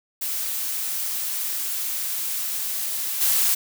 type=noise with level steps; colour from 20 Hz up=blue; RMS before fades=-27 / -20 dBFS; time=0.21-3.55 s; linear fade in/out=10 ms; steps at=3.2 s; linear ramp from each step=20 ms; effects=none